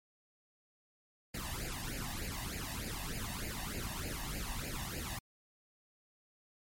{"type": "noise with flanger", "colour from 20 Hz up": "pink", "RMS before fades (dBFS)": -40, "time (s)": [1.34, 5.19], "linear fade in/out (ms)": 5, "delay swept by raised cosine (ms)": [0.42, 1.11], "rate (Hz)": 3.3, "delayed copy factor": 0.85, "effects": ["MP3 64 kbps"]}